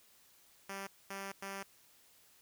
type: tone bursts at uneven times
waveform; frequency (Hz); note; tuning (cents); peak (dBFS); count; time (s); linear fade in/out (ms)
5% pulse; 196; G3; 0; -30; 3; 0.69-0.87 / 1.1-1.32 / 1.42-1.63; 5
effects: white hiss -65 dBFS RMS until 2.41 s